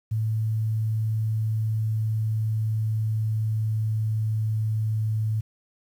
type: tone with pitch glide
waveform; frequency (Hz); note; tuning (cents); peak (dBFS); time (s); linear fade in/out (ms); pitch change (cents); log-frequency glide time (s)
sine; 110 to 109.11; A2 to A2; 0 to -14; -22; 0.11-5.41; 10; -14; 0.36-4.9
effects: 9-bit